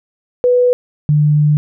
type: tone pair in turn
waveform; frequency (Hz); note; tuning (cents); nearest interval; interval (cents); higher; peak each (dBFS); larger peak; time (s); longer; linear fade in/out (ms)
sine; 493.9 / 149.27; B4 / D3; 0 / +29; octave + major sixth; 2071; first; -8; neither; 0.44-0.73 / 1.09-1.57; second; 0
effects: none